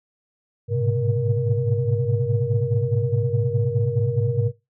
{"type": "tone cluster", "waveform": "sine", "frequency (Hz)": [104.7, 109.5, 123.8, 133.5, 473], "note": ["G#2", "A2", "B2", "C3", "A#4"], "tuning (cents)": [15, -8, 5, 35, 25], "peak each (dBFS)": -25, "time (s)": [0.68, 4.52], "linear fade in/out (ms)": 50, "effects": ["noise-tail reverb RT60 0.2 s tail -17 dB re dry", "tanh soft clip ceiling -7 dBFS"]}